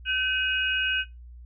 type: tone cluster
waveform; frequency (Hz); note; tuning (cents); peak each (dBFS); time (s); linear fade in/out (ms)
sine; 1531 / 2522 / 2884; G6 / D#7 / F#7; -41 / +23 / -45; -27; 0.05-1.05; 50
effects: noise-tail reverb RT60 0.2 s tail -18 dB re dry + added 60 Hz sine -42 dBFS peak until 1.45 s